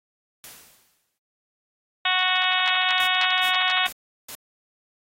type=noise with exponential decay; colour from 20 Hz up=white; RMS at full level=-40 dBFS; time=0.44-1.18 s; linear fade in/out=0 ms; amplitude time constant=160 ms
type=harmonic tone; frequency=369 Hz; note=F#4; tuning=5 cents flat; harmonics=2 / 3 / 4 / 5 / 6 / 7 / 8 / 9 / 10; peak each=-28 / -28 / -28 / -28 / -28 / -28 / -28 / -28 / -28 dBFS; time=2.05-3.87 s; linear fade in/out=5 ms
type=noise bursts; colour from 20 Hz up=white; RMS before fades=-37 dBFS; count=4; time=3-4.352 s; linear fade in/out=2 ms; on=68 ms; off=360 ms
effects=AAC 48 kbps

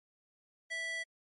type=tone with high-pass filter; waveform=square; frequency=657 Hz; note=E5; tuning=6 cents flat; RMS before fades=-38 dBFS; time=0.7-1.04 s; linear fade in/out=20 ms; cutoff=1600 Hz; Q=9.3; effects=MP3 48 kbps

